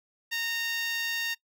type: tone with high-pass filter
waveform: 10% pulse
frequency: 923 Hz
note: A#5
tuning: 17 cents flat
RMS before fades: -31 dBFS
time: 0.31-1.35 s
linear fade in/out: 20 ms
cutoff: 2000 Hz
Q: 2.3
effects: noise-tail reverb RT60 0.1 s tail -21 dB re dry